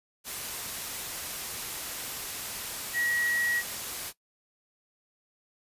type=tone in noise; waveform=sine; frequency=1911 Hz; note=A#6; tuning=43 cents sharp; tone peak=-26 dBFS; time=2.93-3.63 s; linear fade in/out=50 ms; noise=white; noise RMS=-36 dBFS; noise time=0.24-4.13 s; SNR=+7 dB; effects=noise-tail reverb RT60 0.1 s tail -18 dB re dry + resampled to 32000 Hz